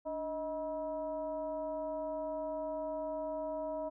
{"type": "tone with frequency modulation", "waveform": "sine", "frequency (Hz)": 628, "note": "D#5", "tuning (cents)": 16, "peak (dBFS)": -35, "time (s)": [0.05, 3.9], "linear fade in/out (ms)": 20, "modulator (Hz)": 336, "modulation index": 0.75, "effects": []}